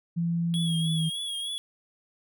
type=tone with pitch glide; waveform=sine; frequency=169.3 to 160.45 Hz; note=E3 to E3; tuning=+46 to -46 cents; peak=-24 dBFS; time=0.16-1.1 s; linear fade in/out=20 ms; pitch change=-92 cents; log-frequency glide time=0.52-0.91 s
type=tone with vibrato; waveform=square; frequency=3322 Hz; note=G#7; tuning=in tune; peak=-31 dBFS; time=0.54-1.58 s; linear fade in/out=0 ms; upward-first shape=triangle; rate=3.3 Hz; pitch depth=59 cents each way
effects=none